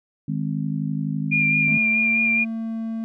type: harmonic tone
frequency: 51.91 Hz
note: G#1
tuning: in tune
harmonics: 3 / 4 / 5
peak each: -25 / -27 / -29 dBFS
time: 0.28-1.78 s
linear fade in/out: 5 ms
type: tone with vibrato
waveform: sine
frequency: 2398 Hz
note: D7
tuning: 36 cents sharp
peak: -17 dBFS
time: 1.31-2.45 s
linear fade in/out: 20 ms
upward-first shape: sine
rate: 4.7 Hz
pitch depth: 21 cents each way
type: tone with pitch glide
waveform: triangle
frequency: 220 to 225.1 Hz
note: A3 to A3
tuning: 0 to +40 cents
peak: -23 dBFS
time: 1.68-3.04 s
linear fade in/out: 0 ms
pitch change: +40 cents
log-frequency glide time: 1.93-2.15 s
effects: none